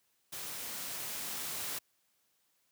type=noise with level ramp; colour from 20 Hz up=white; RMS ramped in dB=-42 to -38 dBFS; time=0.32-1.79 s; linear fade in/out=10 ms; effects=white hiss -75 dBFS RMS until 2.71 s + high-pass 80 Hz 12 dB/octave